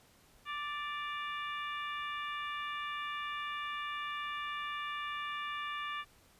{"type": "harmonic tone with a mistuned harmonic", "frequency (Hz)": 587.3, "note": "D5", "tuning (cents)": 0, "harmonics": [2, 3, 4, 5, 6], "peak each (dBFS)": [-39, -43, -45, -47, -49], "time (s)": [0.45, 6.05], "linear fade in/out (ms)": 50, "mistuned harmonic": 5, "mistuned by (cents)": -50, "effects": ["pink hiss -64 dBFS RMS until 6.39 s", "resampled to 32000 Hz"]}